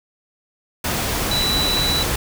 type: tone in noise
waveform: sine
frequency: 3951 Hz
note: B7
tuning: in tune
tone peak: -19 dBFS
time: 1.31-2.03 s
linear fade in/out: 5 ms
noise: pink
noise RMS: -22 dBFS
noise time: 0.84-2.16 s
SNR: 0 dB
effects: none